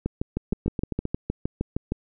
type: two click trains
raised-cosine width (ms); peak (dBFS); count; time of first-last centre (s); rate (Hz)
3; -14 / -12; 5 / 13; 0.53-1.054 / 0.06-1.92; 7.64 / 6.45
effects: none